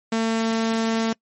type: tone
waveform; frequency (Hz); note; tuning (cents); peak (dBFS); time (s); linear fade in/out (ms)
sawtooth; 225; A3; +39; -16; 0.12-1.13; 5
effects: noise-tail reverb RT60 0.1 s tail -26 dB re dry + MP3 32 kbps